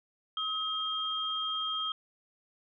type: tone pair together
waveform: sine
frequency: 1274 / 3210 Hz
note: D#6 / G7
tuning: +41 / +40 cents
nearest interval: octave + major third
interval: 1599 cents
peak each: -35 / -32 dBFS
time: 0.37-1.92 s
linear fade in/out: 2 ms
effects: none